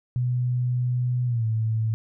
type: tone with pitch glide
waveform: sine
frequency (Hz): 124 to 111.11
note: B2 to A2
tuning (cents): +7 to +17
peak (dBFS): -21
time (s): 0.16-1.94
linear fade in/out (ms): 0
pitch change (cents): -190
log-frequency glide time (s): 1.26-1.46
effects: none